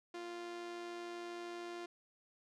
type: tone with amplitude modulation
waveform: sawtooth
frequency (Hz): 348.2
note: F4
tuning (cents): -5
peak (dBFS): -38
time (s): 0.14-1.86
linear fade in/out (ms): 5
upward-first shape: sine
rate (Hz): 113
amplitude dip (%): 35
effects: low-pass 6000 Hz 12 dB/octave